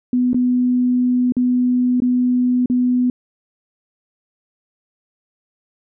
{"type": "tone with dropouts", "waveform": "sine", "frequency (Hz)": 248.7, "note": "B3", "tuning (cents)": 12, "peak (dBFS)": -13, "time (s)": [0.13, 3.1], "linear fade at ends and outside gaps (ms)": 2, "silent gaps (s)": [[0.332, 0.344], [1.322, 1.367], [2.002, 2.02], [2.659, 2.699]], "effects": []}